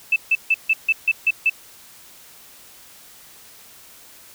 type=tone bursts; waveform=sine; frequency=2637 Hz; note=E7; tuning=in tune; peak=-13 dBFS; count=8; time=0.12-1.498 s; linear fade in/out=5 ms; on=41 ms; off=150 ms; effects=white hiss -46 dBFS RMS until 4.34 s